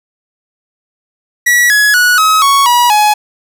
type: tone with pitch steps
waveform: 45% pulse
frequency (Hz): 1935 / 1684.5 / 1466.5 / 1276.6 / 1111.4 / 967.5 / 842.3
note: B6 / G#6 / F#6 / D#6 / C#6 / B5 / G#5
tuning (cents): -36 / +24 / -16 / +44 / +4 / -36 / +24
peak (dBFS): -6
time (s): 1.46-3.14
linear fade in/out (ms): 10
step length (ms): 240
effects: none

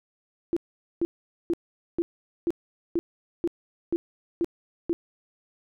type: tone bursts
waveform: sine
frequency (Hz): 340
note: F4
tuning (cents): -46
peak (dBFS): -21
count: 10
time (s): 0.53-4.93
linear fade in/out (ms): 0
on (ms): 35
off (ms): 450
effects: none

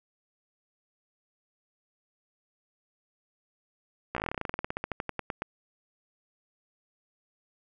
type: slowing click train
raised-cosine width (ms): 0.5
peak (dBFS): -16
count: 26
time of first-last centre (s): 4.15-5.421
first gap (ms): 15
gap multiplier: 1.09
effects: none

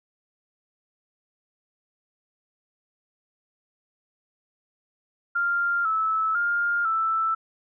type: tone with pitch steps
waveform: sine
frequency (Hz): 1395 / 1306 / 1407 / 1323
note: F6 / E6 / F6 / E6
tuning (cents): -2 / -17 / +12 / +6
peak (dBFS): -21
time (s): 5.35-7.35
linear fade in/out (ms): 10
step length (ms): 500
effects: none

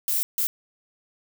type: noise bursts at uneven times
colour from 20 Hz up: violet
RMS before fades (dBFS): -24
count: 2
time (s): 0.08-0.23 / 0.38-0.47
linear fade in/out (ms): 0
effects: none

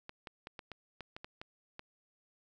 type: clicks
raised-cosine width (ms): 0.3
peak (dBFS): -28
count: 10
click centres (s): 0.094 / 0.272 / 0.471 / 0.592 / 0.717 / 1.007 / 1.165 / 1.245 / 1.415 / 1.794
effects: none

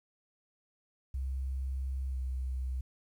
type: tone with pitch glide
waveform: sine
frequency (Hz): 66 to 64.23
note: C2 to C2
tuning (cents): +16 to -31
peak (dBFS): -32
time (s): 1.14-2.81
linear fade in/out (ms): 5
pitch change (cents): -47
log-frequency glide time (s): 2.1-2.16
effects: 11-bit

